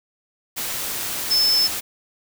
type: tone in noise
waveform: sine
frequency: 5260 Hz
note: E8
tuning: 5 cents flat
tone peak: -15 dBFS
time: 1.3-1.68 s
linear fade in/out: 20 ms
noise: white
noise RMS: -27 dBFS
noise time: 0.56-1.81 s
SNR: +9 dB
effects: none